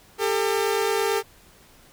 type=tone pair together; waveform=sawtooth; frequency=400 / 449 Hz; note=G4 / A4; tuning=+35 / +35 cents; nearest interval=major second; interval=200 cents; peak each=-20 dBFS; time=0.18-1.23 s; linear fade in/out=50 ms; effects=pink hiss -53 dBFS RMS until 1.92 s